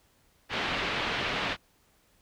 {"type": "low-pass noise", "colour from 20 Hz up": "white", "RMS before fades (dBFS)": -31, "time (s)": [0.49, 1.57], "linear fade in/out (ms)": 50, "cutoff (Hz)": 3300, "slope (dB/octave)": 24, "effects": ["pink hiss -66 dBFS RMS until 2.21 s"]}